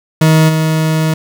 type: tone with level steps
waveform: 40% pulse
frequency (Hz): 158.1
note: D#3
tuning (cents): +28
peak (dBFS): -5 / -10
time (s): 0.21-1.14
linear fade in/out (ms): 5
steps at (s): 0.48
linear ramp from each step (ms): 20
effects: 7-bit